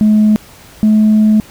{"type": "tone pair in turn", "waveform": "sine", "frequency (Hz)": [213.4, 214.9], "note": ["G#3", "A3"], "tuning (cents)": [47, -41], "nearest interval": "unison", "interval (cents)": 12, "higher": "second", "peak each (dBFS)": -4, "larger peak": "neither", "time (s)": [[0.01, 0.36], [0.83, 1.4]], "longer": "second", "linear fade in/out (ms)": 0, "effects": ["tanh soft clip ceiling -3 dBFS", "pink hiss -39 dBFS RMS until 1.5 s"]}